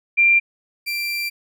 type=tone pair in turn; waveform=sine / 30% pulse; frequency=2376 / 2360 Hz; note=D7 / D7; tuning=+20 / +8 cents; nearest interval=unison; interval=12 cents; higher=first; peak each=-11 / -20 dBFS; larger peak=first; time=0.17-0.4 / 0.86-1.3 s; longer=second; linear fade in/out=20 ms; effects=none